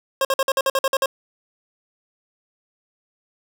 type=tone bursts; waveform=25% pulse; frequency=538 Hz; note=C5; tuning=48 cents sharp; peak=-13 dBFS; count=10; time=0.21-1.059 s; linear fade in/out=2 ms; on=39 ms; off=51 ms; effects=none